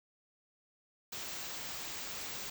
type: band-stop noise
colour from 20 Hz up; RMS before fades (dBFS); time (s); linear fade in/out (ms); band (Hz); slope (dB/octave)
white; -42; 1.12-2.5; 5; 8000 to 15000; 96
effects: none